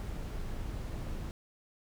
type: noise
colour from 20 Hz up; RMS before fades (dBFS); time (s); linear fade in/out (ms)
brown; -38; 0-1.31; 0
effects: none